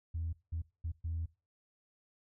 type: tone bursts at uneven times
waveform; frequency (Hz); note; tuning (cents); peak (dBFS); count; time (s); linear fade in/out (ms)
sine; 82.41; E2; 0; -33; 4; 0.14-0.33 / 0.52-0.62 / 0.84-0.92 / 1.04-1.26; 10
effects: noise-tail reverb RT60 0.3 s tail -21 dB re dry + tanh soft clip ceiling -30 dBFS